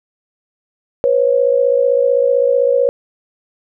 sine tone pair together, 490 / 545.7 Hz, B4 / C#5, -14 / -27 cents, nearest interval major second, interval 187 cents, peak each -13 dBFS, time 1.04-2.89 s, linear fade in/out 0 ms, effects none

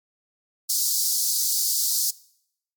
pink high-pass noise, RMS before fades -23 dBFS, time 0.69-2.11 s, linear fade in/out 10 ms, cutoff 4500 Hz, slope 48 dB/octave, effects noise-tail reverb RT60 0.7 s tail -21 dB re dry + MP3 96 kbps

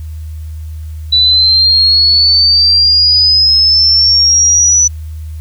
sine exponential sweep, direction up, 3951 to 5970 Hz, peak -5 dBFS, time 1.12-4.88 s, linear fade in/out 10 ms, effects added 78 Hz sine -21 dBFS peak until 5.4 s + white hiss -47 dBFS RMS until 5.4 s

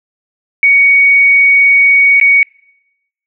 sine tone with dropouts, 2239 Hz, C#7, 17 cents sharp, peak -4 dBFS, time 0.63-2.43 s, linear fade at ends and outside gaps 1 ms, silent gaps 2.2-2.212 s, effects noise-tail reverb RT60 0.9 s tail -26 dB re dry

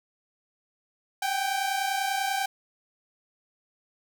sawtooth tone pair together, 766.9 / 797 Hz, G5 / G5, -38 / +28 cents, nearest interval minor second, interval 66 cents, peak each -25 dBFS, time 1.22-2.46 s, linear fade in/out 5 ms, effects none

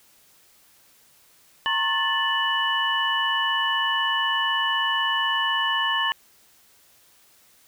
sine tone cluster, 926 / 1082 / 1754 / 2957 Hz, A#5 / C#6 / A6 / F#7, -12 / -42 / -6 / -2 cents, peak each -29 / -27 / -25 / -25 dBFS, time 1.66-6.12 s, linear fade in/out 0 ms, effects white hiss -57 dBFS RMS until 7.67 s

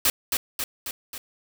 white noise with echo, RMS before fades -20 dBFS, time 0.05-0.1 s, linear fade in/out 2 ms, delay 270 ms, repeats 4, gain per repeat -4 dB, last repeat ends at 1.18 s, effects none

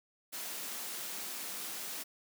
white high-pass noise, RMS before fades -41 dBFS, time 0.32-2.04 s, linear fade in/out 20 ms, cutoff 170 Hz, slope 48 dB/octave, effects none

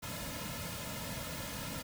pink noise with comb filter, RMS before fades -41 dBFS, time 0.02-1.83 s, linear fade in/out 20 ms, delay 2.6 ms, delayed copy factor -1, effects none

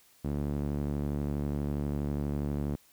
sawtooth tone with band-pass filter, 72.3 Hz, D2, 27 cents flat, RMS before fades -32 dBFS, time 0.24-2.76 s, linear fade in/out 10 ms, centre 220 Hz, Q 0.93, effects white hiss -62 dBFS RMS until 2.92 s

